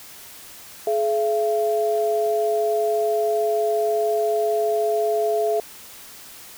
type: tone pair together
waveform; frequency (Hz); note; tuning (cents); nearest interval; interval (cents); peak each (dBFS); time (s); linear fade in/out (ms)
sine; 425.2 / 675; G#4 / E5; +41 / +41; minor sixth; 800; -21 / -21; 0.87-5.6; 2
effects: white hiss -42 dBFS RMS until 6.57 s